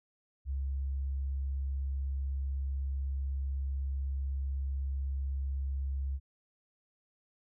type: tone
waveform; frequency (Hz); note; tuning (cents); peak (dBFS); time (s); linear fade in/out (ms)
sine; 68; C#2; -33; -31; 0.45-6.2; 50
effects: none